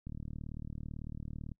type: click train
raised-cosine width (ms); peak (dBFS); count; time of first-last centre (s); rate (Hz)
5; -30; 56; 0.07-1.517; 38
effects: noise-tail reverb RT60 0.1 s tail -26 dB re dry